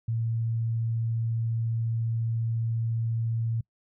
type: tone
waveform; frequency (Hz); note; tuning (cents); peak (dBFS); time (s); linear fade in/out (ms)
sine; 114.3; A#2; -34; -25; 0.08-3.61; 5
effects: noise-tail reverb RT60 0.1 s tail -26 dB re dry